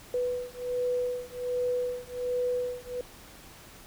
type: beating tone pair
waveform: sine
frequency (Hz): 493.9 / 495.2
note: B4 / B4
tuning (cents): 0 / +5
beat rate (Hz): 1.3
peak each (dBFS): -31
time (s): 0.14-3.01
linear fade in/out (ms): 2
effects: pink hiss -50 dBFS RMS until 3.86 s